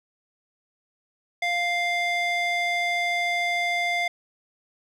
square tone with band-pass filter, 698.5 Hz, F5, in tune, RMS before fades -25 dBFS, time 1.42-4.08 s, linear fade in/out 5 ms, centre 2100 Hz, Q 1.4, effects none

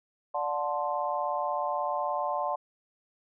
sine chord, D dominant seventh, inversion none, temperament equal with one note detuned, 587.3 / 723.9 / 880 / 1046.5 Hz, D5 / F#5 / A5 / C6, 0 / -38 / 0 / 0 cents, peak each -33 dBFS, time 0.34-2.56 s, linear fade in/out 10 ms, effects none

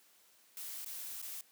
blue noise with dropouts, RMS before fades -44 dBFS, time 0.57-1.41 s, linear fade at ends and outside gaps 1 ms, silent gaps 0.847-0.861 / 1.217-1.225 s, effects white hiss -66 dBFS RMS until 1.51 s + high-pass 200 Hz 12 dB/octave

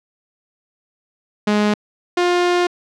sawtooth tone pair in turn, 209.1 / 353.8 Hz, G#3 / F4, +12 / +23 cents, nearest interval major sixth, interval 911 cents, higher second, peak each -10 dBFS, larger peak neither, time 1.47-1.74 / 2.17-2.67 s, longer second, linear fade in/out 5 ms, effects low-pass 5000 Hz 12 dB/octave

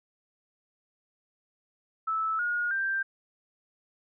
sine tone with pitch steps, 1310 / 1436.8 / 1576 Hz, E6 / F6 / G6, -11 / +49 / +9 cents, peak -26 dBFS, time 2.07-3.03 s, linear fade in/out 10 ms, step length 320 ms, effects none

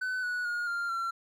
triangle tone with pitch steps, 1509 / 1470.3 / 1432.6 / 1395.8 / 1360 Hz, F#6 / F#6 / F6 / F6 / F6, +34 / -11 / +44 / -1 / -46 cents, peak -28 dBFS, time 0.01-1.11 s, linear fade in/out 10 ms, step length 220 ms, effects none

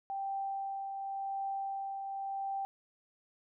sine tone with tremolo, 784 Hz, G5, in tune, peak -33 dBFS, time 0.1-2.65 s, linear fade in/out 0 ms, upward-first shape triangle, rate 0.91 Hz, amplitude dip 40%, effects none

